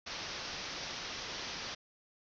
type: low-pass noise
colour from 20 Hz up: white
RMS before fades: -42 dBFS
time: 0.06-1.75 s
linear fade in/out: 10 ms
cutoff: 6000 Hz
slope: 96 dB/octave
effects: none